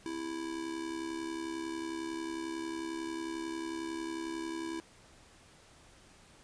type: tone with amplitude modulation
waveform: square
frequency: 329.6 Hz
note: E4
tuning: in tune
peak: -34 dBFS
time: 0.06-4.8 s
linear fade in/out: 0 ms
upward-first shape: sine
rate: 71.1 Hz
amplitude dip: 65%
effects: pink hiss -59 dBFS RMS until 6.43 s + resampled to 22050 Hz